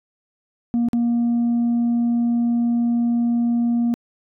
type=tone with dropouts; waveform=sine; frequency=236.5 Hz; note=A#3; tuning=25 cents sharp; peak=-14 dBFS; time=0.74-3.94 s; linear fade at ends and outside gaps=0 ms; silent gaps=0.886-0.932 s; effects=tanh soft clip ceiling -15 dBFS